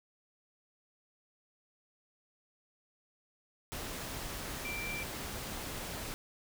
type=tone in noise; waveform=sine; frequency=2350 Hz; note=D7; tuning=1 cent sharp; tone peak=-38 dBFS; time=4.65-5.03 s; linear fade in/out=0 ms; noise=pink; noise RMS=-41 dBFS; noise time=3.72-6.14 s; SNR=0 dB; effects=none